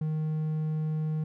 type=tone; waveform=triangle; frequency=155.56 Hz; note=D#3; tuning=in tune; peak=-25 dBFS; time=0.01-1.24 s; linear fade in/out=5 ms; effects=none